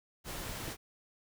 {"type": "noise", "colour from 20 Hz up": "pink", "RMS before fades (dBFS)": -41, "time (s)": [0.24, 0.77], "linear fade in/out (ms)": 50}
{"type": "clicks", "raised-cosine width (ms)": 2, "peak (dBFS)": -29, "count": 2, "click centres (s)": [0.679, 0.685]}
{"effects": []}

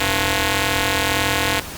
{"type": "ring-modulated tone", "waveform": "5% pulse", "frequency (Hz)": 198.6, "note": "G3", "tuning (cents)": 23, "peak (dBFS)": -3, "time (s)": [0, 1.6], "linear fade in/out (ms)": 5, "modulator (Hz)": 1270, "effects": ["pink hiss -32 dBFS RMS until 1.77 s", "Opus 48 kbps"]}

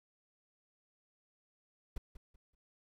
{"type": "noise with echo", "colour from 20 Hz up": "brown", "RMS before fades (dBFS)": -37, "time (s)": [1.96, 1.98], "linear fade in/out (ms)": 5, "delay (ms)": 190, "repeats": 3, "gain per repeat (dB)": -12, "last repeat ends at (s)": 2.55, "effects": []}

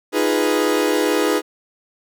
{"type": "chord", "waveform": "40% pulse", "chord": "F half-diminished seventh", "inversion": "third", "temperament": "equal", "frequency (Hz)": [311.1, 349.2, 415.3, 493.9], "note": ["Eb4", "F4", "Ab4", "Cb5"], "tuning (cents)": [0, 0, 0, 0], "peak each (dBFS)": [-20, -23, -20, -21], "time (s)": [0.12, 1.42], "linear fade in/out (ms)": 50, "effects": []}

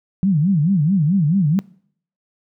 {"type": "tone with vibrato", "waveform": "sine", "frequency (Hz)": 170.3, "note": "F3", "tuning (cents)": -43, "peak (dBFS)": -13, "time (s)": [0.23, 1.59], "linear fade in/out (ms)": 0, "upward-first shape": "sine", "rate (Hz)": 4.6, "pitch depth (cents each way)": 290, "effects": ["noise-tail reverb RT60 0.6 s tail -23 dB re dry"]}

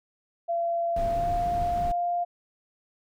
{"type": "tone with pitch glide", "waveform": "sine", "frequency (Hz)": [681, 699.3], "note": ["F5", "F5"], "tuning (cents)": [-44, 2], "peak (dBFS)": -24, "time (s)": [0.48, 2.25], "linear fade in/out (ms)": 20, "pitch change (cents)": 46, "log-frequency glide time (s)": [1.1, 1.32]}
{"type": "noise", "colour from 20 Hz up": "brown", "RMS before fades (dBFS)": -33, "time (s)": [0.96, 1.92], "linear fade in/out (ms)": 5}
{"effects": []}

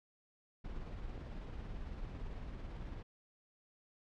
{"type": "noise with tremolo", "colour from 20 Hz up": "brown", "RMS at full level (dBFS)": -43, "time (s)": [0.64, 3.03], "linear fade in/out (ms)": 10, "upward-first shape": "triangle", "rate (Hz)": 18, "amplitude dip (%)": 35}
{"type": "click", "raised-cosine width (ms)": 2, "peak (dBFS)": -36, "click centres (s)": 1.178}
{"effects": ["low-pass 4000 Hz 12 dB/octave"]}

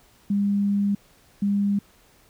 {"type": "tone pair in turn", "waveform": "sine", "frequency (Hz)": [201.5, 201.5], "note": ["G3", "G3"], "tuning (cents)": [48, 48], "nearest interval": "unison", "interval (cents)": 0, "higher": "neither", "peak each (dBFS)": -19, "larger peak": "neither", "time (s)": [[0.3, 0.95], [1.42, 1.79]], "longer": "first", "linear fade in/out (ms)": 5, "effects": ["pink hiss -57 dBFS RMS until 2.29 s"]}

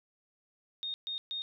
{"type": "tone bursts", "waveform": "sine", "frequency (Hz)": 3696, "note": "A#7", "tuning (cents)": -16, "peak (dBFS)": -34, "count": 3, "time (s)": [0.83, 1.42], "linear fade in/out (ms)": 0, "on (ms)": 110, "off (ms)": 130, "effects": []}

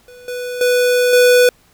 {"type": "tone with level steps", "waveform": "square", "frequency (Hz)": 493.9, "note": "B4", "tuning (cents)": 0, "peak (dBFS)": [-38, -23, -12, -8], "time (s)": [0.08, 1.49], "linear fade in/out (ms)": 2, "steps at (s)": [0.28, 0.61, 1.13], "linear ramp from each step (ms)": 2, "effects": ["pink hiss -53 dBFS RMS until 1.73 s"]}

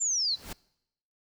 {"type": "linear sweep", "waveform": "sine", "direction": "down", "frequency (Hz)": [7400, 3887], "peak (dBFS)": -25, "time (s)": [0, 0.36], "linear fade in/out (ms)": 20}
{"type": "noise with exponential growth", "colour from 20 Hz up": "pink", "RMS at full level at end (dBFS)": -36, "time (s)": [0.23, 0.53], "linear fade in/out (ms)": 5, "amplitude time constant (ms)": 64}
{"effects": ["noise-tail reverb RT60 0.8 s tail -24 dB re dry"]}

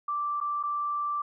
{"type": "tone with dropouts", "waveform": "sine", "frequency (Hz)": 1172, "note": "D6", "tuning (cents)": -4, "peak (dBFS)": -27, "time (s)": [0.08, 1.22], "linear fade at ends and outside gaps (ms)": 5, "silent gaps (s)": [[0.403, 0.411], [0.629, 0.635]], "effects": []}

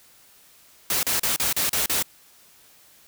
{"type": "noise bursts", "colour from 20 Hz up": "white", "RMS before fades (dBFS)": -23, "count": 7, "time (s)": [0.9, 2.026], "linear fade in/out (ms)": 2, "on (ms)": 130, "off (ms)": 36, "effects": ["white hiss -54 dBFS RMS until 3.07 s"]}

